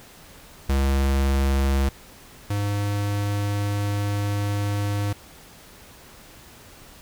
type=tone pair in turn; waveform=square; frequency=68.1 / 102.03 Hz; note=C#2 / G#2; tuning=-30 / -30 cents; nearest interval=perfect fifth; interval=700 cents; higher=second; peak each=-19 / -23 dBFS; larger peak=first; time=0.69-1.89 / 2.5-5.13 s; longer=second; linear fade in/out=5 ms; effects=pink hiss -47 dBFS RMS until 7.01 s